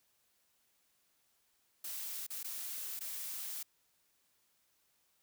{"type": "noise with dropouts", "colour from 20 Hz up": "blue", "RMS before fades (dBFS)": -42, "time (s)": [1.84, 3.63], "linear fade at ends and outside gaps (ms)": 5, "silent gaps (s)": [[2.267, 2.303], [2.431, 2.443], [2.993, 3.007]], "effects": ["white hiss -75 dBFS RMS until 5.22 s"]}